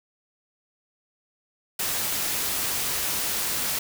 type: noise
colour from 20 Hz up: white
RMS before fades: -27 dBFS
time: 1.79-3.79 s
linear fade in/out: 5 ms
effects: none